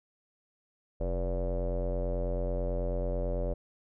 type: tone with low-pass filter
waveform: square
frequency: 44.57 Hz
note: F1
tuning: 36 cents sharp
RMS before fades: -31 dBFS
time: 1-3.54 s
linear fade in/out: 10 ms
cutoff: 550 Hz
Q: 8.6
effects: none